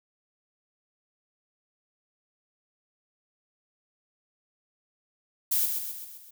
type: noise with echo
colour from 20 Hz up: violet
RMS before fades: -25 dBFS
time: 5.51-5.66 s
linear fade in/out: 10 ms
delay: 130 ms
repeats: 5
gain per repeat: -5 dB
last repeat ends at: 6.31 s
effects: none